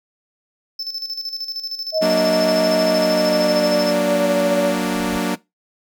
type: tone with tremolo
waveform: triangle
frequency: 5270 Hz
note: E8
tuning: 1 cent flat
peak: -22 dBFS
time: 0.79-3.93 s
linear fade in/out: 5 ms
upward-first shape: square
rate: 13 Hz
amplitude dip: 65%
type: tone with pitch glide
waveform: sine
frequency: 632 to 572.9 Hz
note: D#5 to D5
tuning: +27 to -43 cents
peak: -16 dBFS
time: 1.92-4.75 s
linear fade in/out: 50 ms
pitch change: -170 cents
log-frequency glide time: 2.84-4.32 s
type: chord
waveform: sawtooth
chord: Gb augmented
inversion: none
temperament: equal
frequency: 185 / 233.1 / 293.7 Hz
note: Gb3 / Bb3 / D4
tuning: 0 / 0 / 0 cents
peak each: -19 dBFS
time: 2.01-5.36 s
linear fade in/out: 20 ms
type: noise with exponential growth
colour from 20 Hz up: brown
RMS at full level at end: -31 dBFS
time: 4.5-5.19 s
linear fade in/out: 1 ms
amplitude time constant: 150 ms
effects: noise-tail reverb RT60 0.2 s tail -20 dB re dry